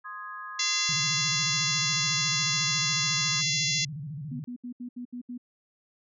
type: chord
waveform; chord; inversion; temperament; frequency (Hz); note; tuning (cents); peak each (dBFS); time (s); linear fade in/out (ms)
sine; Ab major; first; equal; 1046.5 / 1244.5 / 1661.2; C6 / Eb6 / Ab6; 0 / 0 / 0; -42 / -40 / -41; 0.04-3.42; 20
type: harmonic tone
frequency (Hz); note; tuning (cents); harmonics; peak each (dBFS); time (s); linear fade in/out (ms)
685; F5; -34; 3 / 4 / 5 / 6 / 7 / 8 / 9 / 10; -33 / -35 / -33 / -33 / -33 / -34 / -31 / -35; 0.59-3.85; 5
type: tone with vibrato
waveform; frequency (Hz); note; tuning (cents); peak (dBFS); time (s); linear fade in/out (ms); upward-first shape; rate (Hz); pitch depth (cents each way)
sine; 146.83; D3; 0; -34; 0.89-4.44; 0; square; 14; 140
type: tone bursts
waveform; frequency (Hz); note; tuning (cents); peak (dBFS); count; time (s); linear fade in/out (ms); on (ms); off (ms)
sine; 245; B3; -14; -34; 7; 4.31-5.379; 10; 91; 72
effects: none